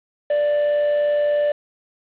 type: tone with amplitude modulation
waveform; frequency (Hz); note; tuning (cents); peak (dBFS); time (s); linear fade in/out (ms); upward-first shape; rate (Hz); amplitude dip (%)
triangle; 588; D5; +2; -13; 0.3-1.52; 5; sine; 103; 25
effects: resampled to 8000 Hz + 7-bit